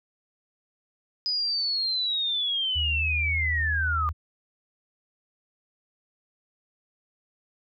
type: linear sweep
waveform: sine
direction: down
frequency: 5000 to 1189 Hz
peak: -24 dBFS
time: 1.26-4.09 s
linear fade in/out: 0 ms
type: tone with pitch glide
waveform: sine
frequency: 76.3 to 79.49 Hz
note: D#2 to D#2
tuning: -33 to +38 cents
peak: -27 dBFS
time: 2.75-4.13 s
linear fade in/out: 20 ms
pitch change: +71 cents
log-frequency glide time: 2.89-3.37 s
effects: none